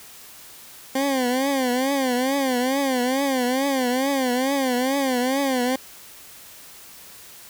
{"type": "tone with vibrato", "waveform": "20% pulse", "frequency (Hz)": 261.9, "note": "C4", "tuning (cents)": 2, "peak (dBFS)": -15, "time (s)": [0.95, 5.76], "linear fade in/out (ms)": 5, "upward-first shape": "triangle", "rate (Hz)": 2.3, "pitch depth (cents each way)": 140, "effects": ["white hiss -44 dBFS RMS until 7.49 s"]}